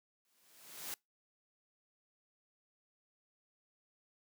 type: noise with exponential growth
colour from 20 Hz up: white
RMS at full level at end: -40 dBFS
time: 0.25-0.94 s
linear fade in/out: 1 ms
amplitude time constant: 150 ms
effects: noise-tail reverb RT60 0.2 s tail -26 dB re dry + high-pass 150 Hz 12 dB/octave